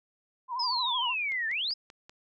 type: tone with vibrato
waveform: sine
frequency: 985 Hz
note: B5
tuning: 5 cents flat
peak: -30 dBFS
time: 0.48-1.15 s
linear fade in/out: 50 ms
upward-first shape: sine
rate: 13 Hz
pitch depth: 89 cents each way
type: exponential two-way sweep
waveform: sine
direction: down then up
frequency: 5240 to 1744 to 5240 Hz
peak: -28 dBFS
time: 0.59-1.74 s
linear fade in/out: 10 ms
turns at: 1.48 s
type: click train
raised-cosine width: 0.2 ms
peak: -31 dBFS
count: 5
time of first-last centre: 1.32-2.095 s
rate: 5.16 Hz
effects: none